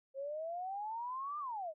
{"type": "exponential two-way sweep", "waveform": "sine", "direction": "up then down", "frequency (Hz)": [531, 1213, 597], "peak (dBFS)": -38, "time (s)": [0.14, 1.74], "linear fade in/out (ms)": 50, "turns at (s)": 1.39, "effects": []}